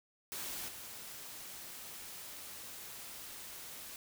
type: noise with level steps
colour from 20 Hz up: white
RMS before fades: -42 / -48 dBFS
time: 0.32-3.96 s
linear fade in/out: 0 ms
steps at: 0.68 s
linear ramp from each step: 10 ms
effects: none